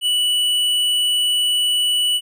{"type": "tone with hard clipping", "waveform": "sine", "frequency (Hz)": 2956, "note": "F#7", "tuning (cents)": -2, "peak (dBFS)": -17, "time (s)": [0.01, 2.21], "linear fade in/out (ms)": 50, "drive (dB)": 9, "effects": []}